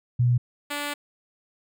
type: tone pair in turn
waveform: sine / 5% pulse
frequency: 122.1 / 290.4 Hz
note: B2 / D4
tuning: -19 / -19 cents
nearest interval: octave + minor third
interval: 1500 cents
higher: second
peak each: -17 dBFS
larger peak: neither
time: 0.19-0.38 / 0.7-0.94 s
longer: second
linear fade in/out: 10 ms
effects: none